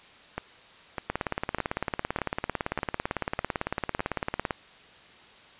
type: two click trains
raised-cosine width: 0.5 ms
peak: -12 / -15 dBFS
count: 62 / 7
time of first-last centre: 1.1-4.508 / 0.38-3.994 s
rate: 17.9 / 1.66 Hz
effects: white hiss -52 dBFS RMS until 5.59 s + resampled to 8000 Hz